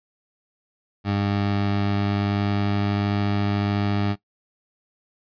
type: tone with pitch glide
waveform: 20% pulse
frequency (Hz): 100.8 to 101.56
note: G2 to G#2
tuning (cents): +49 to -38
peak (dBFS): -16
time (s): 1.04-4.16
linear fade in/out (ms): 50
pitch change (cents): +13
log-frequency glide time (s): 1.68-3.05
effects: noise-tail reverb RT60 0.1 s tail -17 dB re dry + resampled to 11025 Hz